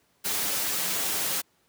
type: noise with comb filter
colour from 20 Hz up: white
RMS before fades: -28 dBFS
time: 0.24-1.42 s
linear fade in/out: 20 ms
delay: 8.2 ms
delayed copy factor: -0.65
effects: pink hiss -67 dBFS RMS until 1.68 s + high-pass 100 Hz 12 dB/octave